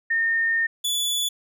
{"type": "tone pair in turn", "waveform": ["sine", "sawtooth"], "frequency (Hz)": [1826, 3447], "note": ["A#6", "A7"], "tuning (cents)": [-36, -36], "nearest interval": "major seventh", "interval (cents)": 1100, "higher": "second", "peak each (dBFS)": -19, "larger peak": "neither", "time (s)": [[0.1, 0.67], [0.84, 1.29]], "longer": "first", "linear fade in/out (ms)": 10, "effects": []}